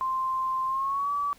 sine tone with pitch glide, 1046.5 to 1147.8 Hz, C6 to D6, 0 to -40 cents, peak -25 dBFS, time 0.01-1.33 s, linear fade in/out 0 ms, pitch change +160 cents, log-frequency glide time 0.66-1.12 s, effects pink hiss -56 dBFS RMS until 1.38 s

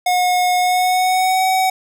square tone with pitch glide, 724 to 753 Hz, F#5 to F#5, -38 to +30 cents, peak -14 dBFS, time 0.06-1.7 s, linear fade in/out 5 ms, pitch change +68 cents, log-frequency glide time 0.58-1.43 s, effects none

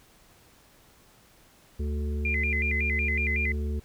harmonic tone, 73.42 Hz, D2, in tune, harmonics 1 / 3 / 5 / 6, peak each -27 / -37 / -41 / -43 dBFS, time 1.79-3.8 s, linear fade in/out 10 ms
sine tone with vibrato, 2210 Hz, C#7, 6 cents flat, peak -26 dBFS, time 2.25-3.52 s, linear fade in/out 2 ms, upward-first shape square, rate 5.4 Hz, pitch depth 140 cents each way
effects pink hiss -58 dBFS RMS until 3.84 s

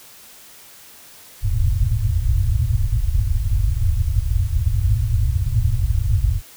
white low-pass noise, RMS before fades -18 dBFS, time 1.41-6.42 s, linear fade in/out 50 ms, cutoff 120 Hz, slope 96 dB/octave, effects white hiss -44 dBFS RMS until 6.56 s

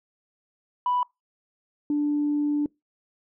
sine tone pair in turn, 987.8 / 293.7 Hz, B5 / D4, 0 / 0 cents, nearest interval octave + major sixth, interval 2100 cents, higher first, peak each -20 dBFS, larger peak neither, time 0.86-1.03 / 1.9-2.66 s, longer second, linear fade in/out 2 ms, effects noise-tail reverb RT60 0.2 s tail -25 dB re dry + tanh soft clip ceiling -17 dBFS

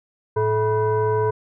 sine tone with frequency modulation, 432.9 Hz, A4, 28 cents flat, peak -17 dBFS, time 0.36-1.31 s, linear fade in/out 10 ms, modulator 543 Hz, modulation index 0.97, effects none

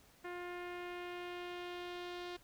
sawtooth tone with low-pass filter sweep, 353.9 Hz, F4, 23 cents sharp, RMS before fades -45 dBFS, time 0.24-2.37 s, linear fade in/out 10 ms, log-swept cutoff 2000 to 4000 Hz, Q 1.9, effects pink hiss -65 dBFS RMS until 2.43 s

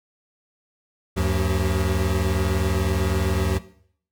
square tone cluster, 75 / 94.9 / 181.7 / 383 Hz, D2 / F#2 / F#3 / G4, +37 / +44 / -31 / -40 cents, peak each -24 / -25 / -27 / -30 dBFS, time 1.16-3.59 s, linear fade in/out 20 ms, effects noise-tail reverb RT60 0.6 s tail -17 dB re dry

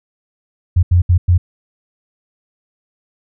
sine tone bursts at uneven times, 88.4 Hz, F2, 22 cents sharp, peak -7 dBFS, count 4, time 0.76-0.83 / 0.91-1.02 / 1.09-1.18 / 1.28-1.38 s, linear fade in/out 10 ms, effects none

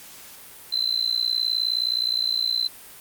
sine tone with amplitude modulation, 4060 Hz, B7, 47 cents sharp, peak -17 dBFS, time 0.72-2.68 s, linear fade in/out 10 ms, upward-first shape sine, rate 59.3 Hz, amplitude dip 90%, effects white hiss -44 dBFS RMS until 3 s + Opus 48 kbps

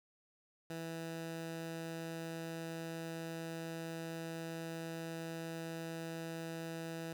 15% pulse tone, 164.4 Hz, E3, 4 cents flat, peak -35 dBFS, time 0.7-7.13 s, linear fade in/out 2 ms, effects none

